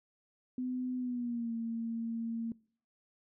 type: tone with pitch glide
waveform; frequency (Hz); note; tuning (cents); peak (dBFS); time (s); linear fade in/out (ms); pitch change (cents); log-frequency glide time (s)
sine; 252.7 to 229.1; B3 to A#3; +40 to -30; -33; 0.58-2.52; 2; -170; 0.97-1.53
effects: noise-tail reverb RT60 0.5 s tail -23 dB re dry